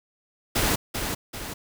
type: noise with echo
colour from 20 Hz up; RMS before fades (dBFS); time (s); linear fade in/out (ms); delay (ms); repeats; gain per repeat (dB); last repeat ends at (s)
pink; -23; 0.55-0.76; 10; 390; 2; -6; 1.54
effects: none